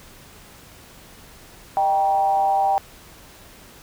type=tone with frequency modulation; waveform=sine; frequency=784 Hz; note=G5; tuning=in tune; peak=-16 dBFS; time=1.77-2.78 s; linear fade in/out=0 ms; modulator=170 Hz; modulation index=0.53; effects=pink hiss -46 dBFS RMS until 3.82 s